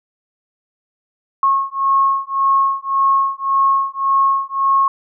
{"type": "beating tone pair", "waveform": "sine", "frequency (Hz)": [1089, 1090.8], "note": ["C#6", "C#6"], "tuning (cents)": [-31, -28], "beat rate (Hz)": 1.8, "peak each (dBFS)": -16, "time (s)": [1.43, 4.88], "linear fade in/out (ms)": 2, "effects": []}